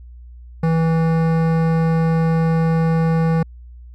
sine tone with hard clipping, 163.2 Hz, E3, 17 cents flat, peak -16 dBFS, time 0.63-3.43 s, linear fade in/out 5 ms, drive 16 dB, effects added 60 Hz sine -36 dBFS peak until 3.94 s

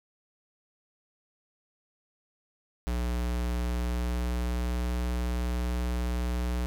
square tone with pitch glide, 60.1 to 60.66 Hz, B1 to B1, -46 to -30 cents, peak -28 dBFS, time 2.87-6.66 s, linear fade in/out 0 ms, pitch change +16 cents, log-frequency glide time 3.71-4.7 s, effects none

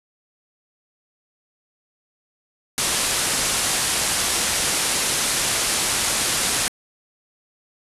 white low-pass noise, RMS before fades -22 dBFS, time 2.78-6.68 s, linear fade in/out 0 ms, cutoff 11000 Hz, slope 48 dB/octave, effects resampled to 32000 Hz

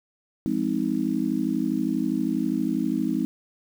sine chord, F minor seventh, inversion none, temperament just, 174.61 / 209.5 / 261.9 / 314.3 Hz, F3 / Ab3 / C4 / Eb4, 0 / +15 / +2 / +18 cents, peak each -32 / -28 / -26 / -27 dBFS, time 0.46-3.25 s, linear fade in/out 0 ms, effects 8-bit

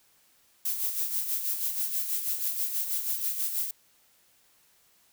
violet noise with tremolo, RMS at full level -28 dBFS, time 0.65-3.71 s, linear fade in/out 5 ms, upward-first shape sine, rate 6.2 Hz, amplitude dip 55%, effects white hiss -64 dBFS RMS until 5.12 s

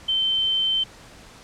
sine tone, 3095 Hz, G7, 23 cents flat, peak -19 dBFS, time 0.08-0.84 s, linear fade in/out 10 ms, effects pink hiss -46 dBFS RMS until 1.43 s + low-pass 8000 Hz 12 dB/octave

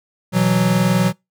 square chord, B suspended fourth, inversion none, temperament equal, 123.47 / 164.81 / 185 Hz, B2 / E3 / F#3, 0 / 0 / 0 cents, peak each -21 / -21 / -16 dBFS, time 0.32-1.13 s, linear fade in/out 50 ms, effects noise-tail reverb RT60 0.2 s tail -25 dB re dry

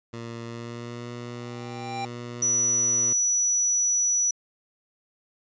15% pulse tone with pitch glide, 116.54 to 120.37 Hz, A#2 to B2, 0 to -44 cents, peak -28 dBFS, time 0.13-3.13 s, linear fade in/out 5 ms, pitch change +56 cents, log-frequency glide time 0.45-1.07 s
square tone with exponential growth, 790 Hz, G5, 13 cents sharp, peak -28 dBFS, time 1.13-2.05 s, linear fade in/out 2 ms, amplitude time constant 200 ms
sine tone, 5900 Hz, F#8, 6 cents flat, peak -20 dBFS, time 2.42-4.31 s, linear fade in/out 5 ms
effects resampled to 16000 Hz

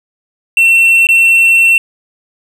triangle tone with dropouts, 2705 Hz, E7, 44 cents sharp, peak -3 dBFS, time 0.57-1.78 s, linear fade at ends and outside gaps 2 ms, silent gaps 1.07-1.088 s, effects none

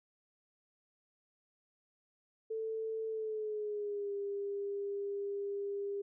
sine tone with pitch glide, 443.2 to 401.7 Hz, A4 to G4, +13 to +42 cents, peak -35 dBFS, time 2.5-6.02 s, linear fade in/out 10 ms, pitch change -171 cents, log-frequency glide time 3.08-4.13 s, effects none

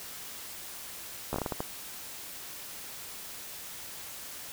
slowing click train, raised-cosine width 1 ms, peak -17 dBFS, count 8, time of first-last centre 1.33-1.605 s, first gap 13 ms, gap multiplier 1.36, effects white hiss -43 dBFS RMS until 4.52 s

